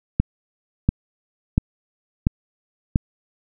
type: click train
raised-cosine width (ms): 5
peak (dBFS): -3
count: 5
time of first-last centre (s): 0.2-2.959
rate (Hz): 1.45
effects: none